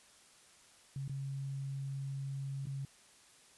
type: tone with dropouts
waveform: sine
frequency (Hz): 137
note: C#3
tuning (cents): -20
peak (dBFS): -37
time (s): 0.96-2.85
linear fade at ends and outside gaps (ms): 2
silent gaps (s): 1.079-1.095 / 2.656-2.669
effects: white hiss -62 dBFS RMS until 3.57 s + resampled to 24000 Hz